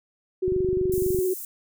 sine tone with vibrato, 370 Hz, F#4, in tune, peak -21 dBFS, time 0.42-1.34 s, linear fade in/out 10 ms, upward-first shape triangle, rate 17 Hz, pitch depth 30 cents each way
click train, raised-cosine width 5 ms, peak -20 dBFS, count 18, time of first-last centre 0.48-1.188 s, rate 24 Hz
white high-pass noise, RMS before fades -36 dBFS, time 0.92-1.45 s, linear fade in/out 2 ms, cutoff 7400 Hz, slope 24 dB/octave
effects none

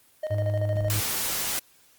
triangle tone with tremolo, 619 Hz, D#5, 9 cents flat, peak -24 dBFS, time 0.23-0.9 s, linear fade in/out 5 ms, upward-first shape square, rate 13 Hz, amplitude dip 65%
triangle tone, 103.83 Hz, G#2, in tune, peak -22 dBFS, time 0.3-1.01 s, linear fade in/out 20 ms
white noise, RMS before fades -28 dBFS, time 0.9-1.59 s, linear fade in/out 0 ms
effects white hiss -59 dBFS RMS until 1.98 s + Opus 24 kbps

